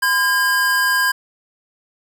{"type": "tone pair together", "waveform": "square", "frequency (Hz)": [1019, 1617.6], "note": ["C6", "G#6"], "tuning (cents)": [-46, -46], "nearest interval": "minor sixth", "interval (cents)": 800, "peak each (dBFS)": [-22, -16], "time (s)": [0.02, 1.12], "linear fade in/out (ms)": 10, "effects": []}